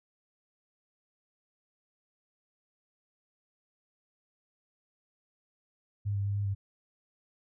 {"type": "tone with pitch steps", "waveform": "sine", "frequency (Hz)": [101.7, 99.7, 100.7, 101.6, 98.9], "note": ["G#2", "G2", "G2", "G#2", "G2"], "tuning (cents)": [-36, 30, 47, -38, 16], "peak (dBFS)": -28, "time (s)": [6.05, 6.55], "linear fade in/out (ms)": 20, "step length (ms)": 100, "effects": []}